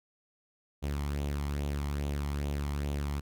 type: tone with flanger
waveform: sawtooth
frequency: 71.8 Hz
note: D2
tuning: 39 cents flat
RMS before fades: -33 dBFS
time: 0.82-3.21 s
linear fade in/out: 20 ms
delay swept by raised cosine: 0.29 to 0.97 ms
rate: 2.4 Hz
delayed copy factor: +0.5
effects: none